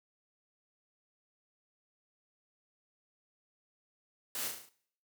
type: noise with echo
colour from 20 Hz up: white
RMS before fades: -38 dBFS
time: 4.35-4.48 s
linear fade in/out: 2 ms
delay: 35 ms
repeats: 6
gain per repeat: -4 dB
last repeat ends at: 4.69 s
effects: noise-tail reverb RT60 0.6 s tail -19 dB re dry + high-pass 150 Hz 12 dB/octave